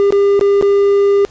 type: tone with dropouts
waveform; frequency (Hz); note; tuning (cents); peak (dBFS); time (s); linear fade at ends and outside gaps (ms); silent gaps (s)
triangle; 401; G4; +39; -6; 0-1.25; 0; 0.106-0.124 / 0.394-0.411 / 0.612-0.625
effects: pink hiss -43 dBFS RMS until 1.3 s + resampled to 16000 Hz